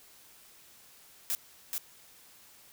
blue noise with echo, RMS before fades -31 dBFS, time 1.3-1.35 s, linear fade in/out 0 ms, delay 430 ms, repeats 1, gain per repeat -3 dB, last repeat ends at 1.78 s, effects white hiss -57 dBFS RMS until 2.72 s

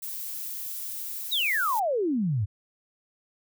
violet noise, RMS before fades -35 dBFS, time 0.02-1.8 s, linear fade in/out 10 ms
sine exponential sweep, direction down, 4031 to 93 Hz, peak -23 dBFS, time 1.31-2.46 s, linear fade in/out 20 ms
effects none

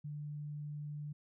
sine tone, 148 Hz, D3, 14 cents sharp, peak -40 dBFS, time 0.04-1.13 s, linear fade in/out 10 ms, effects none

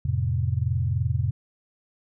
sine chord, F major, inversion none, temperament equal, 87.31 / 110 / 130.81 Hz, F2 / A2 / C3, 0 / 0 / 0 cents, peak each -26 dBFS, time 0.05-1.31 s, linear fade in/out 5 ms, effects none

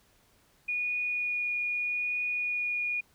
sine tone with vibrato, 2451 Hz, D#7, 27 cents flat, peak -28 dBFS, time 0.68-3.01 s, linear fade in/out 10 ms, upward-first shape triangle, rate 0.81 Hz, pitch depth 8 cents each way, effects pink hiss -65 dBFS RMS until 3.14 s

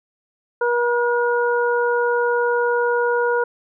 harmonic tone, 479.9 Hz, B4, 50 cents flat, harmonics 1 / 2 / 3, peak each -18 / -23 / -23 dBFS, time 0.61-3.44 s, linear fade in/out 5 ms, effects none

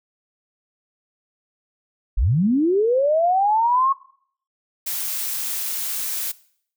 sine linear sweep, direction up, 34.03 to 1102 Hz, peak -15 dBFS, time 2.17-3.93 s, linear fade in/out 10 ms
blue noise, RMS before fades -26 dBFS, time 4.86-6.32 s, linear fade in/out 10 ms
effects noise-tail reverb RT60 0.6 s tail -20 dB re dry

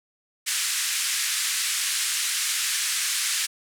white band-pass noise, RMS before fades -26 dBFS, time 0.46-3.47 s, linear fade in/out 20 ms, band 1500 to 10000 Hz, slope 24 dB/octave, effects none

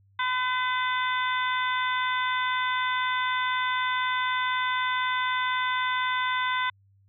harmonic tone, 506 Hz, B4, 42 cents sharp, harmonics 2 / 3 / 4 / 5 / 6 / 7, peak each -27 / -30 / -31 / -41 / -43 / -34 dBFS, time 0.19-6.7 s, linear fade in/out 5 ms, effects added 98 Hz sine -58 dBFS peak until 7.08 s

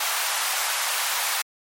pink high-pass noise, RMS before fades -25 dBFS, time 0-1.42 s, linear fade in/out 5 ms, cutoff 790 Hz, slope 24 dB/octave, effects MP3 64 kbps

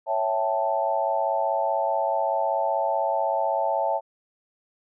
sine chord, A dominant seventh, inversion first, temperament equal, 554.4 / 659.3 / 784 / 880 Hz, C#5 / E5 / G5 / A5, 0 / 0 / 0 / 0 cents, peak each -28 / -26 / -29 / -26 dBFS, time 0.06-4.01 s, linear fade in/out 50 ms, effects none

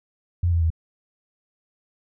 sine tone with pitch steps, 87.2 / 84.23 / 81.36 Hz, F2 / E2 / E2, -2 / +38 / -22 cents, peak -17 dBFS, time 0.43-0.703 s, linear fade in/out 5 ms, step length 91 ms, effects none

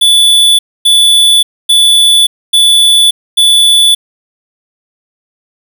square tone bursts, 3466 Hz, A7, 27 cents flat, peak -4 dBFS, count 5, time 0.01-3.95 s, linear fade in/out 10 ms, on 580 ms, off 260 ms, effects 7-bit

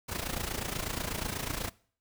pink noise with amplitude modulation, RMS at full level -32 dBFS, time 0.08-1.7 s, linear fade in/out 20 ms, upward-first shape sine, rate 28.2 Hz, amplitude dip 75%, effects noise-tail reverb RT60 0.5 s tail -22 dB re dry

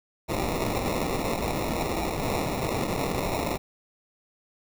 violet noise with sample-and-hold, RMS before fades -28 dBFS, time 0.28-3.58 s, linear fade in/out 20 ms, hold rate 1575 Hz, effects none

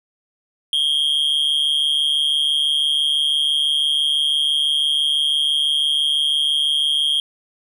triangle tone with amplitude modulation, 3240 Hz, G#7, 43 cents flat, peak -11 dBFS, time 0.73-7.2 s, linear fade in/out 2 ms, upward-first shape sine, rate 146 Hz, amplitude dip 75%, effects none

